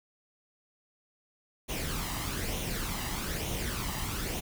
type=noise with flanger; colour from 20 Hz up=pink; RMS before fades=-34 dBFS; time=1.68-4.41 s; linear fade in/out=20 ms; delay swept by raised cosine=0.31 to 1.04 ms; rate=1.1 Hz; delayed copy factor=+0.55; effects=none